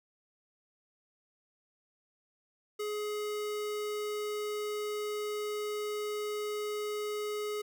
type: tone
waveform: square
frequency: 420 Hz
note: G#4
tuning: 19 cents sharp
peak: -34 dBFS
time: 2.79-7.62 s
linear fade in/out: 10 ms
effects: none